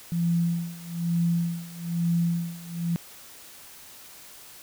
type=tone with tremolo; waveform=sine; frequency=170 Hz; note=F3; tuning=46 cents flat; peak=-20 dBFS; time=0.12-2.96 s; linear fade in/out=0 ms; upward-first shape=sine; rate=1.1 Hz; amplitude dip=90%; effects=white hiss -47 dBFS RMS until 4.62 s